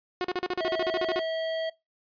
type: tone bursts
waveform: sawtooth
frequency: 362.4 Hz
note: F#4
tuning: 36 cents flat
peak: -22 dBFS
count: 14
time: 0.21-1.193 s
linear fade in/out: 0 ms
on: 34 ms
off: 39 ms
type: harmonic tone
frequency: 648 Hz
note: E5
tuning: 30 cents flat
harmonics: 1 / 3 / 5 / 7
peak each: -28 / -40 / -39 / -47 dBFS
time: 0.6-1.7 s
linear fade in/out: 10 ms
effects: noise-tail reverb RT60 0.2 s tail -21 dB re dry + resampled to 11025 Hz